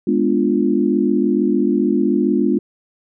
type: chord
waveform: sine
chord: G# diminished seventh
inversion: none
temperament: equal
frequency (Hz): 207.7 / 246.9 / 293.7 / 349.2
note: G#3 / B3 / D4 / F4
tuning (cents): 0 / 0 / 0 / 0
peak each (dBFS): -19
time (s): 0.07-2.59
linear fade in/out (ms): 5
effects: none